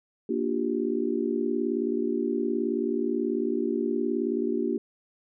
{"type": "chord", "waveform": "sine", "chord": "G minor seventh", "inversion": "first", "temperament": "just", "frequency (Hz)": [235.2, 294, 352.8, 392], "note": ["Bb3", "D4", "F4", "G4"], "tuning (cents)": [16, 2, 18, 0], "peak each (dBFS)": -30, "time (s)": [0.29, 4.78], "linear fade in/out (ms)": 5, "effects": []}